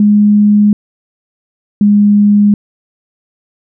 sine tone pair in turn, 207.7 / 205.8 Hz, G#3 / G#3, 0 / -16 cents, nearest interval unison, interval 16 cents, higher first, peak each -4 dBFS, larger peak neither, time 0-0.73 / 1.81-2.54 s, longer neither, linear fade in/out 2 ms, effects none

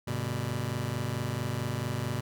sawtooth chord, G major, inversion none, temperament just, 98 / 122.5 / 147 Hz, G2 / B2 / D3, 0 / -14 / +2 cents, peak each -32 / -28 / -33 dBFS, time 0.07-2.21 s, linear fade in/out 10 ms, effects none

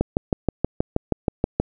click train, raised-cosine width 2 ms, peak -5 dBFS, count 11, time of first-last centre 0.01-1.6 s, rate 6.29 Hz, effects none

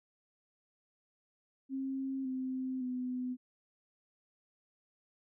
sine tone with pitch steps, 267.6 / 259.5 / 251.7 Hz, C4 / C4 / B3, +39 / -14 / +33 cents, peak -34 dBFS, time 1.69-3.37 s, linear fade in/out 50 ms, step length 560 ms, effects none

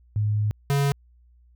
sine / square tone pair in turn, 105.4 / 140.69 Hz, G#2 / C#3, +26 / +26 cents, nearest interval perfect fourth, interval 500 cents, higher second, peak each -20 dBFS, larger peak neither, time 0.16-0.51 / 0.7-0.92 s, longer first, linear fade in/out 0 ms, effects added 60 Hz sine -53 dBFS peak until 1.55 s

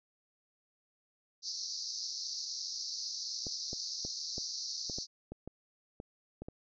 white band-pass noise, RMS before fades -40 dBFS, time 1.42-5.07 s, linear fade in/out 50 ms, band 4200 to 6000 Hz, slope 96 dB/octave
clicks, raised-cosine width 2 ms, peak -29 dBFS, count 11, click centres 3.468 / 3.731 / 4.05 / 4.381 / 4.898 / 4.985 / 5.32 / 5.476 / 6.001 / 6.42 / 6.485 s
effects none

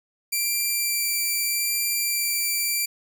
5% pulse tone with vibrato, 2353 Hz, D7, 3 cents sharp, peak -13 dBFS, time 0.32-2.86 s, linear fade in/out 10 ms, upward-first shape sine, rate 0.81 Hz, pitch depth 9 cents each way, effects none

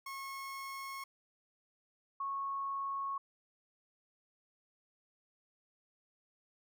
30% pulse / sine tone pair in turn, 1089 / 1100.4 Hz, C#6 / C#6, -31 / -13 cents, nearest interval unison, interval 18 cents, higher second, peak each -39 / -35 dBFS, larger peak second, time 0.06-1.04 / 2.2-3.18 s, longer neither, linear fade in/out 5 ms, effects none

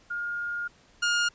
sine / sawtooth tone pair in turn, 1419 / 1419 Hz, F6 / F6, +27 / +27 cents, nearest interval unison, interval 0 cents, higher neither, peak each -29 / -19 dBFS, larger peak second, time 0.1-0.68 / 1.02-1.29 s, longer first, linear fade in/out 10 ms, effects pink hiss -59 dBFS RMS until 1.34 s + resampled to 16000 Hz

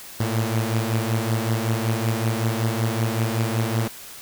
sawtooth beating tone pair, 110.5 / 115.8 Hz, A2 / A#2, +8 / -11 cents, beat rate 5.3 Hz, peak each -19 / -21 dBFS, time 0.2-3.88 s, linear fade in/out 5 ms, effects white hiss -40 dBFS RMS until 4.21 s

